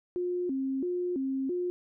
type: tone with vibrato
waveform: sine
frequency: 308.9 Hz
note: D#4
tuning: 12 cents flat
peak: -28 dBFS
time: 0.16-1.7 s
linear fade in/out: 0 ms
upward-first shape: square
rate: 1.5 Hz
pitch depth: 250 cents each way
effects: none